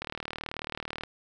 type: click train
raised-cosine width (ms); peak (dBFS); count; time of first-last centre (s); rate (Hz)
0.3; -18; 40; 0.02-1.036; 38.4
effects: none